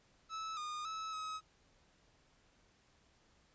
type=tone with pitch steps; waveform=45% pulse; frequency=1304 / 1222 / 1299 / 1275 Hz; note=E6 / D#6 / E6 / D#6; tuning=-19 / -32 / -26 / +42 cents; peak=-40 dBFS; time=0.29-1.41 s; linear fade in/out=50 ms; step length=280 ms; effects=pink hiss -70 dBFS RMS until 3.54 s + resampled to 16000 Hz